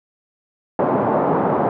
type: band-pass noise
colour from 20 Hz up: white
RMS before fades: -18 dBFS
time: 0.79-1.69 s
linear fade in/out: 2 ms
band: 140 to 910 Hz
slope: 24 dB/octave
effects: none